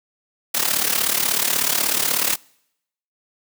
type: noise with amplitude modulation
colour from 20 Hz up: white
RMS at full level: -17 dBFS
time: 0.54-2.36 s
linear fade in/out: 10 ms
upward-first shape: sine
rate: 36.4 Hz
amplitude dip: 75%
effects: noise-tail reverb RT60 0.8 s tail -26 dB re dry + high-pass 150 Hz 12 dB/octave